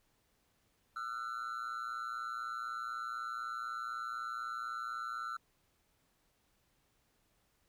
triangle tone with amplitude modulation, 1348 Hz, E6, 38 cents sharp, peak -32 dBFS, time 0.96-5.37 s, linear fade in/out 5 ms, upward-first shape sine, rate 120 Hz, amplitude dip 95%, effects pink hiss -75 dBFS RMS until 7.68 s

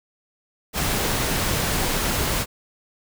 pink noise, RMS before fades -23 dBFS, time 0.73-2.46 s, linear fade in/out 50 ms, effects none

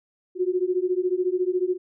sine beating tone pair, 357.8 / 371.8 Hz, F4 / F#4, +42 / +8 cents, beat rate 14 Hz, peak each -24 dBFS, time 0.35-1.78 s, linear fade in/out 50 ms, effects none

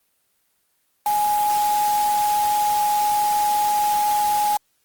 sine tone in noise, 834 Hz, G#5, 7 cents sharp, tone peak -17 dBFS, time 1.06-4.57 s, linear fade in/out 2 ms, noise white, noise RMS -30 dBFS, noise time 1.06-4.57 s, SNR +10 dB, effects white hiss -67 dBFS RMS until 4.84 s + Opus 24 kbps

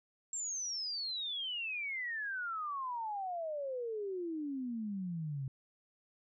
sine exponential sweep, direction down, 7570 to 130 Hz, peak -36 dBFS, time 0.33-5.48 s, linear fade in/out 2 ms, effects none

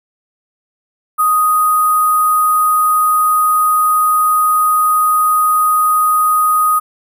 sine tone with sample-and-hold, 1246 Hz, D#6, 2 cents sharp, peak -9 dBFS, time 1.18-6.8 s, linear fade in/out 20 ms, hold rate 11025 Hz, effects none

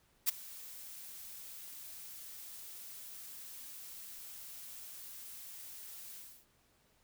blue noise with ADSR envelope, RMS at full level -27 dBFS, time 0.26-6.46 s, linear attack 28 ms, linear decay 13 ms, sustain -22 dB, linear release 300 ms, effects pink hiss -71 dBFS RMS until 7.03 s

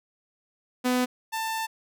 sawtooth tone pair in turn, 250.4 / 890.4 Hz, B3 / A5, +24 / +20 cents, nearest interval octave + minor seventh, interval 2196 cents, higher second, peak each -18 / -24 dBFS, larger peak first, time 0.84-1.06 / 1.32-1.67 s, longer second, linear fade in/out 20 ms, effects none

